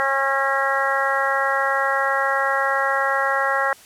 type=harmonic tone; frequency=272.3 Hz; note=C#4; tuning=31 cents flat; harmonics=2 / 3 / 4 / 5 / 6 / 7; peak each=-25 / -25 / -25 / -25 / -25 / -25 dBFS; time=0-3.73 s; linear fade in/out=0 ms; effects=white hiss -47 dBFS RMS until 3.85 s + low-pass 12000 Hz 12 dB/octave